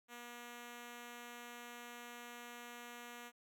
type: tone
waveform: 5% pulse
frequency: 240 Hz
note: B3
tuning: 49 cents flat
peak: -38 dBFS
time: 0.08-3.32 s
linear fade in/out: 50 ms
effects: none